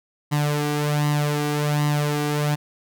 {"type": "tone with flanger", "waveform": "sawtooth", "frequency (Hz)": 147.8, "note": "D3", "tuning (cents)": 11, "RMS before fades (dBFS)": -22, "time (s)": [0.31, 2.56], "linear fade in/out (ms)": 20, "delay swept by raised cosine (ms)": [1, 2.6], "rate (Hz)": 1.3, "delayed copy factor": 0.65, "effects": []}